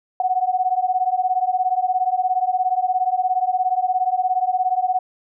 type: beating tone pair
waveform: sine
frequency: 732 / 749 Hz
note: F#5 / F#5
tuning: -19 / +21 cents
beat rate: 17 Hz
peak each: -20 dBFS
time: 0.2-4.99 s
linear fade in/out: 2 ms
effects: none